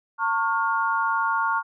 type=tone cluster; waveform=sine; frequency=907 / 1104 / 1415 Hz; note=A#5 / C#6 / F6; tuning=-48 / -7 / +22 cents; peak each=-25 dBFS; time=0.18-1.63 s; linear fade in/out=50 ms; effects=none